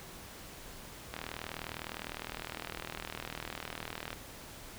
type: click train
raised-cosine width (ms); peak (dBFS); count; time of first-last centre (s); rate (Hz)
0.3; -22; 120; 1.14-4.13; 39.8
effects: pink hiss -49 dBFS RMS until 4.78 s